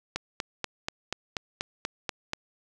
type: click train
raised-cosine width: 0.2 ms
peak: -12 dBFS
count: 10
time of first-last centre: 0.16-2.334 s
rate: 4.14 Hz
effects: none